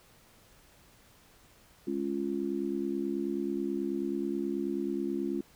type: chord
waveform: sine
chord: Db major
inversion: second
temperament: just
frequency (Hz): 207.9 / 277.2 / 346.5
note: Ab3 / Db4 / F4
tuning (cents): +2 / 0 / -14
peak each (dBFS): -36 / -34 / -33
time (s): 1.87-5.41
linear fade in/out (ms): 5
effects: pink hiss -60 dBFS RMS until 5.55 s